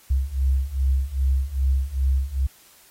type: beating tone pair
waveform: sine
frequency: 65.41 / 67.91 Hz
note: C2 / C#2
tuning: 0 / -35 cents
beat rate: 2.5 Hz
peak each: -23 / -21 dBFS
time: 0.1-2.47 s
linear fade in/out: 10 ms
effects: white hiss -53 dBFS RMS until 2.9 s + AAC 48 kbps